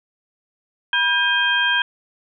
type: tone cluster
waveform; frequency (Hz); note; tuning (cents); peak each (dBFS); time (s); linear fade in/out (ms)
sine; 972 / 1601 / 2495 / 3197; B5 / G6 / D#7 / G7; -28 / +36 / +4 / +33; -25 / -18 / -26 / -21; 0.93-1.82; 2
effects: none